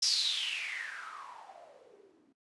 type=noise with low-pass filter sweep; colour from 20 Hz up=violet; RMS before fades=-37 dBFS; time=0.02-2.33 s; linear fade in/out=10 ms; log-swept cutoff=5300 to 260 Hz; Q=8; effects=noise-tail reverb RT60 0.1 s tail -17 dB re dry + resampled to 24000 Hz